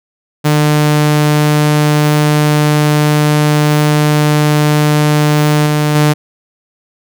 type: tone with level steps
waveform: sawtooth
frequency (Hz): 149.9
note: D3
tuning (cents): +36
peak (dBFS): -4 / -6 / -3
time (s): 0.44-6.14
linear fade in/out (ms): 20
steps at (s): 5.66 / 5.95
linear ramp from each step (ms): 5
effects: none